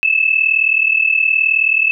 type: tone pair together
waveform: sine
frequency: 2598 / 2637 Hz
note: E7 / E7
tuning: -26 / 0 cents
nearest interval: unison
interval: 26 cents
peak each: -14 dBFS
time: 0.03-1.91 s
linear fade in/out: 0 ms
effects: none